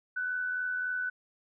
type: tone with amplitude modulation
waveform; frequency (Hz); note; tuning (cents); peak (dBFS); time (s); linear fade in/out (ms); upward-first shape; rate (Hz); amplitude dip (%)
sine; 1496; F#6; +19; -28; 0.16-1.1; 10; sine; 83.6; 40
effects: none

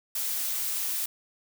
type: noise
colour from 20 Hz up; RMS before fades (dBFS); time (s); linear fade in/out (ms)
blue; -30; 0.15-1.06; 5
effects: none

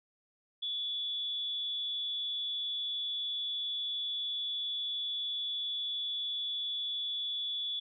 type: tone with amplitude modulation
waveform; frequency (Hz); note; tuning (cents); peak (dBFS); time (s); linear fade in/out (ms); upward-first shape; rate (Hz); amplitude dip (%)
sine; 3432; A7; -44; -31; 0.62-7.8; 10; sine; 253; 40
effects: none

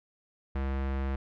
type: tone with low-pass filter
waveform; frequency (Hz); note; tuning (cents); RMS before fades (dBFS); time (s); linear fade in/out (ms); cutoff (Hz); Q
square; 67.4; C#2; -48; -31; 0.55-1.16; 5; 2000; 1
effects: none

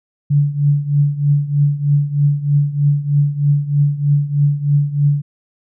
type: tone with tremolo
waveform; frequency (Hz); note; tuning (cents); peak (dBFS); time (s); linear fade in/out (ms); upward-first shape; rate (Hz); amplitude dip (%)
sine; 144.4; D3; -29; -8; 0.3-5.22; 10; triangle; 3.2; 85
effects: none

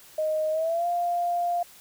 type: tone with pitch glide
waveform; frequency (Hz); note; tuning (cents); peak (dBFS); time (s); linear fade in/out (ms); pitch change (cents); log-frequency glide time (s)
sine; 622.3 to 698.5; D#5 to F5; 0 to 0; -23; 0.18-1.63; 5; +200; 0.51-0.87
effects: white hiss -51 dBFS RMS until 1.8 s

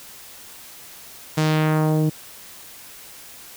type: tone with low-pass filter sweep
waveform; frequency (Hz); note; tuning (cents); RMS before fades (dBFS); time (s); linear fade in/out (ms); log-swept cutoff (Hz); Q
sawtooth; 155.56; D#3; 0; -19; 1.37-2.1; 10; 8100 to 320; 1.1
effects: white hiss -42 dBFS RMS until 3.56 s

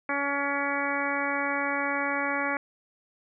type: harmonic tone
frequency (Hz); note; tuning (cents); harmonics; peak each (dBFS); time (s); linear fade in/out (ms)
282.1; C#4; +30; 1 / 2 / 3 / 4 / 5 / 6 / 7 / 8; -34 / -34 / -34 / -34 / -34 / -34 / -34 / -34; 0.09-2.57; 2
effects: none

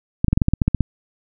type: clicks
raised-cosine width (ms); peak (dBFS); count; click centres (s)
5; -3; 11; 0.245 / 0.283 / 0.33 / 0.375 / 0.418 / 0.484 / 0.536 / 0.618 / 0.68 / 0.747 / 0.807
effects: none

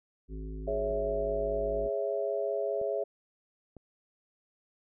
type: harmonic tone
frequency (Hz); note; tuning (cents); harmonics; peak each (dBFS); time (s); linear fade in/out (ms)
53; G#1; +36; 1 / 3 / 5 / 7 / 8; -37 / -46 / -46 / -48 / -56; 0.28-1.9; 50
type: chord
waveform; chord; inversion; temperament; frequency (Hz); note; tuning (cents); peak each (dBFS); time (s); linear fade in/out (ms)
sine; C# minor; second; equal; 415.3 / 554.4 / 659.3; G#4 / C#5 / E5; 0 / 0 / 0; -33; 0.67-3.04; 10
type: click train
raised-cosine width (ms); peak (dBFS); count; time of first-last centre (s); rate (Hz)
2; -34; 4; 0.91-3.767; 1.05
effects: none

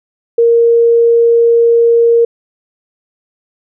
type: tone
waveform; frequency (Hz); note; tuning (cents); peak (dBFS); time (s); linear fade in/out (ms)
sine; 466.2; A#4; 0; -5; 0.38-2.25; 5
effects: none

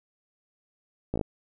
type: slowing click train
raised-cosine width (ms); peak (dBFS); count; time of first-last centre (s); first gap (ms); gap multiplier
2; -15; 5; 1.14-1.212; 17; 1.04
effects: none

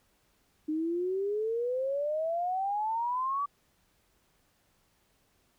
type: exponential sweep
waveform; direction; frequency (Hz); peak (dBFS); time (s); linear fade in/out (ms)
sine; up; 303.5 to 1160; -28; 0.68-3.46; 10
effects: pink hiss -70 dBFS RMS until 5.58 s

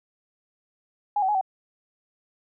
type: tone with pitch steps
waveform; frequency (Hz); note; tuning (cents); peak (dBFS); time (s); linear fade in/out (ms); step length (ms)
sine; 826 / 759 / 838 / 762; G#5 / F#5 / G#5 / G5; -10 / +44 / +15 / -49; -20; 1.16-1.412; 5; 63
effects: none

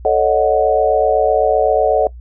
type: chord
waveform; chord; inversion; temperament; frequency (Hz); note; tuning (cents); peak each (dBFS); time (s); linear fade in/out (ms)
sine; D# half-diminished seventh; second; equal with one note detuned; 440 / 554.4 / 622.3 / 737.4; A4 / C#5 / D#5 / F#5; 0 / 0 / 0 / -6; -16; 0.05-2.07; 2
effects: noise-tail reverb RT60 0.1 s tail -21 dB re dry + added 60 Hz sine -31 dBFS peak until 2.2 s

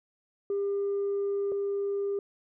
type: tone pair in turn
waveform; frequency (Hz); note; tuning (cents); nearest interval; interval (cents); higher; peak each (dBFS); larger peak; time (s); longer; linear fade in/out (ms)
sine; 400.2 / 400.2; G4 / G4; +36 / +36; unison; 0; neither; -25 / -26; first; 0.5-1.52 / 1.52-2.19; first; 2
effects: tanh soft clip ceiling -24 dBFS

